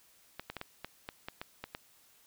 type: clicks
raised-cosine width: 0.3 ms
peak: -23 dBFS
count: 10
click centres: 0.396 / 0.5 / 0.567 / 0.614 / 0.846 / 1.089 / 1.285 / 1.415 / 1.64 / 1.749 s
effects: white hiss -64 dBFS RMS until 2.26 s